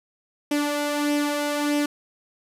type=tone with flanger; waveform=sawtooth; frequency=292.6 Hz; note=D4; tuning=6 cents flat; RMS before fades=-24 dBFS; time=0.51-1.86 s; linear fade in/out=5 ms; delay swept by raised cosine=0.35 to 2.05 ms; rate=1.6 Hz; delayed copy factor=+0.5; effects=resampled to 32000 Hz